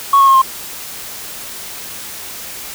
sine tone with pitch steps, 1108.7 / 1092.2 / 1075.9 / 1059.9 Hz, C#6 / C#6 / C6 / C6, 0 / -26 / +48 / +22 cents, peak -4 dBFS, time 0.13-0.418 s, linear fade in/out 5 ms, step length 72 ms, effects tanh soft clip ceiling -3 dBFS + white hiss -29 dBFS RMS until 2.74 s

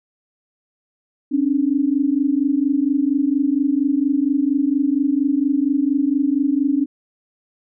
sine tone pair together, 269.4 / 293.7 Hz, C#4 / D4, -49 / 0 cents, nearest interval minor second, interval 149 cents, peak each -18 dBFS, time 1.31-6.86 s, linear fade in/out 20 ms, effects none

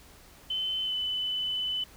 sine tone with pitch glide, 3054 to 3008 Hz, G7 to F#7, -46 to +28 cents, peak -28 dBFS, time 0.5-1.84 s, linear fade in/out 5 ms, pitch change -26 cents, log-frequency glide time 0.83-0.94 s, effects added 60 Hz sine -61 dBFS peak until 1.96 s + pink hiss -54 dBFS RMS until 1.96 s

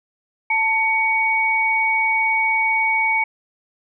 sine tone pair together, 886 / 2241 Hz, A5 / C#7, +12 / +18 cents, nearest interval octave + major third, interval 1606 cents, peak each -21 / -17 dBFS, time 0.5-3.24 s, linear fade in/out 5 ms, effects none

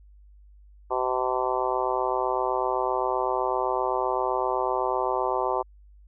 harmonic tone, 127.8 Hz, C3, 40 cents flat, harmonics 3 / 4 / 5 / 6 / 7 / 8 / 9, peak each -30 / -31 / -31 / -32 / -29 / -31 / -34 dBFS, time 0.9-5.63 s, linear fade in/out 20 ms, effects added 50 Hz sine -49 dBFS peak until 6.07 s

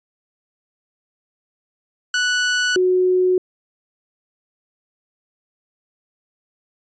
sawtooth / sine tone pair in turn, 1480 / 367 Hz, F#6 / F#4, 0 / -14 cents, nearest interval 2 octaves, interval 2414 cents, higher first, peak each -13 dBFS, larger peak neither, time 2.14-2.76 / 2.76-3.38 s, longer neither, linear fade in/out 2 ms, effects resampled to 16000 Hz

